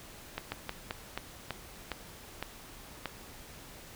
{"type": "slowing click train", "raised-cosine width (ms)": 0.3, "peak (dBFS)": -18, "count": 9, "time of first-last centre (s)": [0.38, 3.057], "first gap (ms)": 140, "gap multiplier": 1.24, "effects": ["pink hiss -50 dBFS RMS until 3.95 s"]}